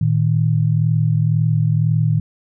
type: tone pair together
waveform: sine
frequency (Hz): 113.14 / 155.1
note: A2 / D#3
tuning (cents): +49 / -5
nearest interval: perfect fourth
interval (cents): 546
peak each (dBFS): -16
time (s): 0.01-2.2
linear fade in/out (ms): 5
effects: none